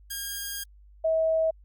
5% pulse / sine tone pair in turn, 1622 / 643.7 Hz, G#6 / E5, -41 / -41 cents, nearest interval octave + major third, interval 1600 cents, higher first, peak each -21 dBFS, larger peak neither, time 0.1-0.64 / 1.04-1.51 s, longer first, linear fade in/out 10 ms, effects added 50 Hz sine -50 dBFS peak until 1.64 s + Opus 48 kbps

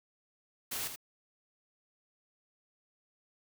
white noise with echo, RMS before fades -37 dBFS, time 0.71-0.88 s, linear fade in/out 10 ms, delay 81 ms, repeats 1, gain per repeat -7 dB, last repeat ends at 0.961 s, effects none

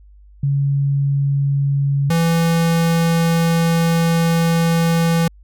sine / square tone pair in turn, 140 / 166.49 Hz, C#3 / E3, +18 / +18 cents, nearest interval minor third, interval 300 cents, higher second, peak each -14 dBFS, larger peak neither, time 0.43-2.1 / 2.1-5.28 s, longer second, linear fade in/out 5 ms, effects added 50 Hz sine -42 dBFS peak until 5.43 s

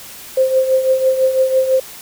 sine tone with tremolo, 523.3 Hz, C5, in tune, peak -8 dBFS, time 0.37-1.8 s, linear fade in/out 5 ms, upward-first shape triangle, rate 6 Hz, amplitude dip 70%, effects white hiss -35 dBFS RMS until 2.01 s

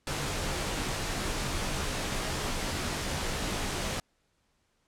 pink noise with comb filter, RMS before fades -32 dBFS, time 0.07-4 s, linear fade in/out 2 ms, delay 18 ms, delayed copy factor -0.55, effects pink hiss -73 dBFS RMS until 4.87 s + low-pass 9000 Hz 12 dB/octave

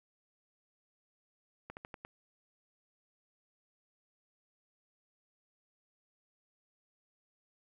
slowing click train, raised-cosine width 0.5 ms, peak -29 dBFS, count 5, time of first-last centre 1.7-2.05 s, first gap 69 ms, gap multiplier 1.16, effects 11-bit

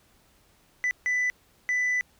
sine tone bursts at uneven times, 1991 Hz, B6, 14 cents sharp, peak -20 dBFS, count 3, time 0.84-0.91 / 1.06-1.3 / 1.69-2.01 s, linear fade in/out 0 ms, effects tanh soft clip ceiling -22 dBFS + pink hiss -62 dBFS RMS until 2.19 s

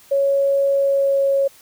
sine tone with pitch glide, 554.4 to 550.3 Hz, C#5 to C#5, 0 to -13 cents, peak -14 dBFS, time 0.11-1.48 s, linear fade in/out 10 ms, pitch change -13 cents, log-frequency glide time 0.74-1.29 s, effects white hiss -49 dBFS RMS until 1.61 s

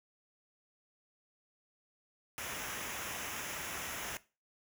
pink noise with comb filter, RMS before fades -41 dBFS, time 2.38-4.17 s, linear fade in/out 0 ms, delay 0.23 ms, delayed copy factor -0.65, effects noise-tail reverb RT60 0.3 s tail -18 dB re dry + high-pass 60 Hz 12 dB/octave

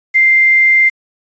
sine tone with quantisation, 2093 Hz, C7, in tune, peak -6 dBFS, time 0.14-0.9 s, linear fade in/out 20 ms, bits 6, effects resampled to 16000 Hz

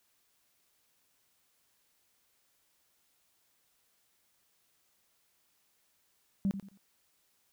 sine tone with echo, 196 Hz, G3, in tune, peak -25 dBFS, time 6.45-6.51 s, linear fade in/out 0 ms, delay 88 ms, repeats 3, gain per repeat -11 dB, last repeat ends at 6.774 s, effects tanh soft clip ceiling -22 dBFS + white hiss -73 dBFS RMS until 7.52 s

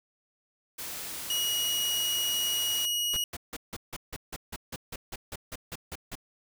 white noise, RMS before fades -38 dBFS, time 0.78-2.86 s, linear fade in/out 10 ms
sawtooth tone, 2900 Hz, F#7, 35 cents flat, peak -24 dBFS, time 1.3-3.24 s, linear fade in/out 2 ms
pink noise bursts, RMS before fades -38 dBFS, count 16, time 3.13-6.154 s, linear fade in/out 5 ms, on 39 ms, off 160 ms
effects none

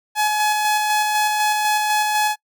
sawtooth tone with tremolo, 847 Hz, G#5, 34 cents sharp, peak -12 dBFS, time 0.15-2.36 s, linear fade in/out 50 ms, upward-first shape square, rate 4 Hz, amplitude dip 25%, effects noise-tail reverb RT60 0.1 s tail -26 dB re dry

